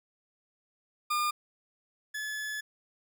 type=tone pair in turn; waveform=40% pulse; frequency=1209 / 1716.2 Hz; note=D6 / A6; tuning=+50 / -44 cents; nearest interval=tritone; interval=606 cents; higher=second; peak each=-26 / -33 dBFS; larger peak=first; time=1.1-1.31 / 2.14-2.61 s; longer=second; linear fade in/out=10 ms; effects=none